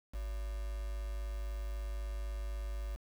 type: tone with quantisation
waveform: sine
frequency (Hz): 51.91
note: G#1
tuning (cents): 0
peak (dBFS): -36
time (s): 0.13-2.97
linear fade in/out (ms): 20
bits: 8
effects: none